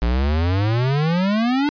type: exponential sweep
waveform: square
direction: up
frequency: 55.9 to 299.6 Hz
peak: -17 dBFS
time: 0.02-1.69 s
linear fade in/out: 0 ms
effects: resampled to 11025 Hz